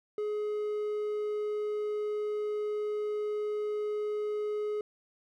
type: tone with hard clipping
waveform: triangle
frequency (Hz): 420.8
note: G#4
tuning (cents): +23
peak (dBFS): -31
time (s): 0.18-4.81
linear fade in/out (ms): 2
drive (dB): 6
effects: none